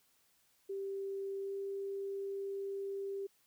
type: tone with pitch glide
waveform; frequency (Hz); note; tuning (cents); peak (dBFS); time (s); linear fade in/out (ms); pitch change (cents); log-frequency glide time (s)
sine; 392 to 394.3; G4 to G4; 0 to +10; -37; 0.69-3.27; 10; +10; 1.4-1.53
effects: white hiss -72 dBFS RMS until 3.46 s